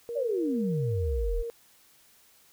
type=tone with pitch glide; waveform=sine; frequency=470.7 to 466.1 Hz; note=A#4 to A#4; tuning=+17 to 0 cents; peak=-32 dBFS; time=0.09-1.5 s; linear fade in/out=0 ms; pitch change=-17 cents; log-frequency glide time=0.32-1.18 s
type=exponential sweep; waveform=sine; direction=down; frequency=603 to 34.65 Hz; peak=-26 dBFS; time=0.15-1.43 s; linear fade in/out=20 ms
effects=white hiss -60 dBFS RMS until 2.52 s